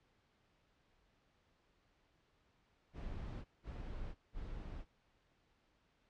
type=noise bursts; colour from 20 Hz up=brown; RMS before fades=-45 dBFS; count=3; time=2.93-4.85 s; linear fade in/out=50 ms; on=520 ms; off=180 ms; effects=pink hiss -75 dBFS RMS until 6.09 s + low-pass 4000 Hz 12 dB/octave